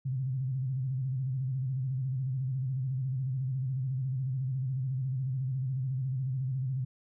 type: tone with vibrato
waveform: sine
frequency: 130.81 Hz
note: C3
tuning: in tune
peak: -29 dBFS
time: 0.05-6.85 s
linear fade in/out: 10 ms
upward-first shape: square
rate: 14 Hz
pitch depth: 69 cents each way
effects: none